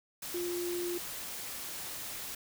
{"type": "tone in noise", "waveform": "sine", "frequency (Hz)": 350.7, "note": "F4", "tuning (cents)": 7, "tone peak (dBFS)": -33, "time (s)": [0.34, 0.98], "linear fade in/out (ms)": 5, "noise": "white", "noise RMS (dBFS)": -41, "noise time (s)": [0.22, 2.35], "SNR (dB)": 5, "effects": []}